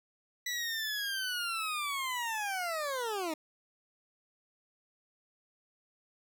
20% pulse linear sweep, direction down, 1975.5 to 300.8 Hz, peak -28 dBFS, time 0.46-3.34 s, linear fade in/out 5 ms, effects none

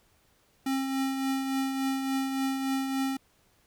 square tone with tremolo, 268 Hz, C4, 42 cents sharp, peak -26 dBFS, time 0.66-3.17 s, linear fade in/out 5 ms, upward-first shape triangle, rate 3.5 Hz, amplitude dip 45%, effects pink hiss -66 dBFS RMS until 3.66 s

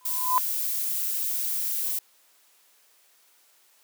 sine tone with exponential growth, 1009 Hz, B5, 37 cents sharp, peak -16 dBFS, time 0.01-0.38 s, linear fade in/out 0 ms, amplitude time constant 80 ms
violet noise, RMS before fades -28 dBFS, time 0.05-1.99 s, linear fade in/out 5 ms
effects white hiss -61 dBFS RMS until 3.83 s + high-pass 400 Hz 12 dB/octave

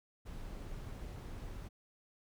brown noise, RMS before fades -45 dBFS, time 0.25-1.69 s, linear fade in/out 20 ms, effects none

